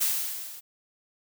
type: noise with level ramp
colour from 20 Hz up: blue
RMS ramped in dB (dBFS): -23 to -44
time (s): 0-0.61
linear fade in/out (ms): 20
effects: none